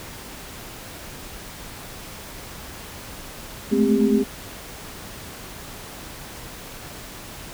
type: tone cluster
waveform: sine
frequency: 212.9 / 222.1 / 260.4 / 401.5 Hz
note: G#3 / A3 / C4 / G4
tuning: +43 / +16 / -8 / +41 cents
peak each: -21 dBFS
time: 3.71-4.24 s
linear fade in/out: 20 ms
effects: pink hiss -38 dBFS RMS until 7.53 s